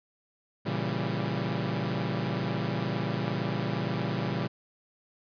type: chord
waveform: sawtooth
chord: A# diminished seventh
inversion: none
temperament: equal with one note detuned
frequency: 116.54 / 138.59 / 167.11 / 196 Hz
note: A#2 / C#3 / E3 / G3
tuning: 0 / 0 / +24 / 0 cents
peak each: -30 dBFS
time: 0.65-4.48 s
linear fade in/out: 20 ms
effects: resampled to 11025 Hz